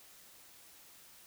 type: silence
effects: white hiss -58 dBFS RMS until 1.26 s